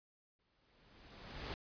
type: noise with exponential growth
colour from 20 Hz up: pink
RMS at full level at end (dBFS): -42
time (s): 0.39-1.54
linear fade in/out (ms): 1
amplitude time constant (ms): 250
effects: resampled to 11025 Hz